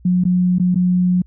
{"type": "tone with dropouts", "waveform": "sine", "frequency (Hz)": 180.5, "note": "F#3", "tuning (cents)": -43, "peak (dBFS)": -12, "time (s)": [0.05, 1.22], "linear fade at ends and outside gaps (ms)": 5, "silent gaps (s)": [[0.239, 0.251], [0.585, 0.597], [0.746, 0.756]], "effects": ["added 60 Hz sine -43 dBFS peak until 1.26 s"]}